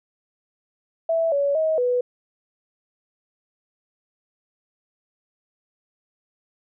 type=tone with pitch steps; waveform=sine; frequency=658 / 565 / 634 / 493.6 Hz; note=E5 / C#5 / D#5 / B4; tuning=-3 / +33 / +32 / -1 cents; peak=-18 dBFS; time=1.09-2.01 s; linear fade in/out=5 ms; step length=230 ms; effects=none